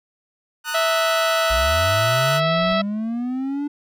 sawtooth chord, D# minor, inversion second, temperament equal with one note detuned, 910 / 1244.5 / 1480 Hz, A#5 / D#6 / F#6, -42 / 0 / 0 cents, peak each -28 / -28 / -22 dBFS, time 0.64-2.41 s, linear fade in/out 50 ms
harmonic tone, 655 Hz, E5, 11 cents flat, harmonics 1 / 2 / 3 / 4 / 5 / 6 / 7 / 8, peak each -20 / -23 / -29 / -31 / -30 / -31 / -37 / -39 dBFS, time 0.74-2.82 s, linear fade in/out 10 ms
triangle linear sweep, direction up, 53 to 293.7 Hz, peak -20 dBFS, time 1.5-3.68 s, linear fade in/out 10 ms
brown noise with exponential growth, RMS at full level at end -36 dBFS, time 2.32-2.73 s, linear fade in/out 0 ms, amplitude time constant 89 ms
effects none

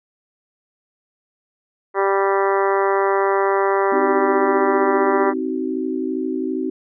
harmonic tone, 196 Hz, G3, in tune, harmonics 2 / 3 / 4 / 5 / 6 / 7 / 8 / 9 / 10, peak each -18 / -24 / -24 / -23 / -25 / -29 / -33 / -32 / -31 dBFS, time 1.94-5.34 s, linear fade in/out 50 ms
sine chord, C diminished, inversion none, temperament just, 261.6 / 314 / 376.7 Hz, C4 / Eb4 / Gb4, 0 / +16 / +31 cents, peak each -24 / -25 / -25 dBFS, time 3.92-6.7 s, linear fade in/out 5 ms
effects none

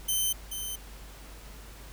5% pulse tone with echo, 3080 Hz, G7, 31 cents flat, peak -17 dBFS, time 0.08-0.33 s, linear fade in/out 10 ms, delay 430 ms, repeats 1, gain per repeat -8 dB, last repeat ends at 0.76 s, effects added 50 Hz sine -45 dBFS peak until 1.92 s + pink hiss -50 dBFS RMS until 1.92 s

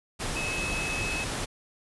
sine tone in noise, 2580 Hz, E7, 38 cents flat, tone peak -31 dBFS, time 0.35-1.25 s, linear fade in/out 20 ms, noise pink, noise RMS -32 dBFS, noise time 0.19-1.46 s, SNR -2 dB, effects resampled to 24000 Hz

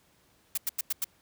blue noise bursts, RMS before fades -29 dBFS, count 5, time 0.55-1.044 s, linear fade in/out 5 ms, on 26 ms, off 91 ms, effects pink hiss -65 dBFS RMS until 1.21 s + high-pass 60 Hz 12 dB/octave

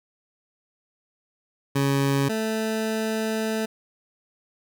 20% pulse tone pair in turn, 138.59 / 220 Hz, C#3 / A3, 0 / 0 cents, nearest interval minor sixth, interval 800 cents, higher second, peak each -15 / -19 dBFS, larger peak first, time 1.75-2.29 / 2.29-3.66 s, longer second, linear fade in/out 10 ms, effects none

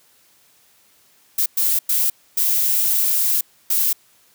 violet noise bursts at uneven times, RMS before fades -18 dBFS, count 5, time 1.38-1.46 / 1.57-1.79 / 1.89-2.1 / 2.37-3.41 / 3.7-3.93 s, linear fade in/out 5 ms, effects white hiss -56 dBFS RMS until 4.34 s + high-pass 60 Hz 12 dB/octave

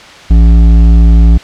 triangle tone with hard clipping, 56.4 Hz, A1, 44 cents sharp, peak -3 dBFS, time 0.3-1.38 s, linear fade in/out 10 ms, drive 13 dB, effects white hiss -32 dBFS RMS until 1.43 s + low-pass 4000 Hz 12 dB/octave

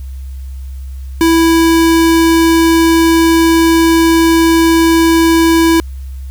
square tone, 329.6 Hz, E4, in tune, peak -7 dBFS, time 1.21-5.8 s, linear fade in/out 0 ms, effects added 66 Hz sine -22 dBFS peak until 6.3 s + white hiss -48 dBFS RMS until 6.3 s

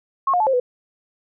sine tone with pitch steps, 1085 / 715 / 866 / 532 / 495.7 Hz, C#6 / F5 / A5 / C5 / B4, -37 / +41 / -28 / +29 / +6 cents, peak -15 dBFS, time 0.27-0.6 s, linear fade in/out 5 ms, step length 66 ms, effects none

